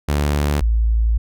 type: tone pair in turn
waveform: sawtooth / sine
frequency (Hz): 73 / 55.79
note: D2 / A1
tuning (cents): -10 / +25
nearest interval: perfect fourth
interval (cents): 465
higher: first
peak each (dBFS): -12 / -13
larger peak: first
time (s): 0.08-0.61 / 0.61-1.18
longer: second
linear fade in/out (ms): 10
effects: none